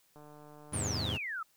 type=click train; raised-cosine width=1 ms; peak=-40 dBFS; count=126; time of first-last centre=0.16-0.999 s; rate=149 Hz
type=chord; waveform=sawtooth; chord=E augmented; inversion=none; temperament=equal; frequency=82.41 / 103.83 / 130.81 Hz; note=E2 / G#2 / B#2; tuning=0 / 0 / 0 cents; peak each=-34 / -33 / -36 dBFS; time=0.72-1.18 s; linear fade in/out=20 ms
type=exponential sweep; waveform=sine; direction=down; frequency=9956 to 1244.5 Hz; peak=-35 dBFS; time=0.73-1.43 s; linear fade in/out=5 ms
effects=white hiss -69 dBFS RMS until 1.56 s